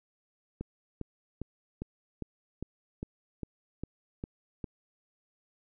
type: click train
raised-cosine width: 3 ms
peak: -23 dBFS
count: 11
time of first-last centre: 0.61-4.642 s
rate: 2.48 Hz
effects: none